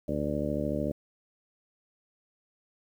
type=harmonic tone; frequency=73.42 Hz; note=D2; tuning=in tune; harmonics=1 / 2 / 3 / 4 / 5 / 6 / 7 / 8; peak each=-38 / -36 / -34 / -34 / -40 / -40 / -38 / -34 dBFS; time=0.08-0.92 s; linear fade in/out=5 ms; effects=10-bit